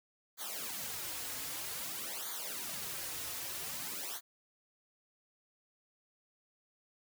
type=noise with flanger; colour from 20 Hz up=white; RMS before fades=-41 dBFS; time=0.37-4.21 s; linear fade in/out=50 ms; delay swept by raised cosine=0.37 to 5.17 ms; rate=0.52 Hz; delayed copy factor=-0.95; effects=none